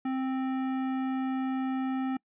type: tone with hard clipping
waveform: sine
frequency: 262.4 Hz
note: C4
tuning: 5 cents sharp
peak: -30 dBFS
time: 0.05-2.17 s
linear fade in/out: 5 ms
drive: 14 dB
effects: noise-tail reverb RT60 0.1 s tail -26 dB re dry + resampled to 8000 Hz